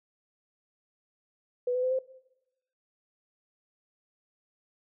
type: tone with pitch steps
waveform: sine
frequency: 493.9 / 502.8 / 511.9 / 521.2 Hz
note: B4 / B4 / C5 / C5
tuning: 0 / +31 / -38 / -7 cents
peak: -25 dBFS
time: 1.67-1.99 s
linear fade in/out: 5 ms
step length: 80 ms
effects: noise-tail reverb RT60 0.9 s tail -19 dB re dry